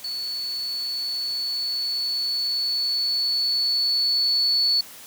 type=tone with level ramp; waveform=sine; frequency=4435 Hz; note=C#8; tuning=in tune; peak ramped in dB=-27 to -17 dBFS; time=0.04-4.81 s; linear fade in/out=5 ms; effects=white hiss -43 dBFS RMS until 5.06 s + high-pass 60 Hz 12 dB/octave